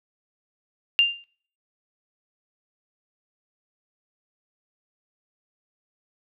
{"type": "tone with exponential decay", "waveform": "sine", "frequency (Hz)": 2794, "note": "F7", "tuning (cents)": 0, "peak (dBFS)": -11, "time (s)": [0.99, 1.24], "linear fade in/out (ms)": 0, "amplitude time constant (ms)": 53, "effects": ["noise-tail reverb RT60 0.5 s tail -19 dB re dry"]}